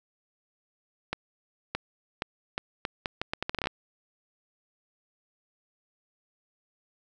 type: accelerating click train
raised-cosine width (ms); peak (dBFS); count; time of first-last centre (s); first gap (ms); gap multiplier
0.3; -13; 16; 1.13-3.671; 620; 0.76
effects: none